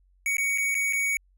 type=tone with dropouts; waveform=square; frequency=2242 Hz; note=C#7; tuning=19 cents sharp; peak=-24 dBFS; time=0.26-1.17 s; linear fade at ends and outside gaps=1 ms; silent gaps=0.369-0.382 / 0.577-0.582 / 0.744-0.751 / 0.926-0.932 s; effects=added 46 Hz sine -59 dBFS peak until 1.37 s